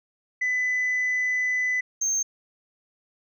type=tone pair in turn; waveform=sine; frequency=2002 / 6356 Hz; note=B6 / G8; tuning=+23 / +23 cents; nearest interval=octave + minor sixth; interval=2000 cents; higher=second; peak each=-20 dBFS; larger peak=neither; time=0.41-1.81 / 2.01-2.23 s; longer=first; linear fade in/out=10 ms; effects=tanh soft clip ceiling -20 dBFS